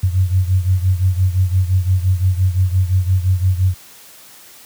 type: beating tone pair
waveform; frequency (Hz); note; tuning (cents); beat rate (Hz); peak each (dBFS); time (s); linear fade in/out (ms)
sine; 91.2 / 97; F#2 / G2; -24 / -18; 5.8; -13 / -17; 0.03-3.74; 5
effects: white hiss -42 dBFS RMS until 4.65 s + high-pass 60 Hz 12 dB/octave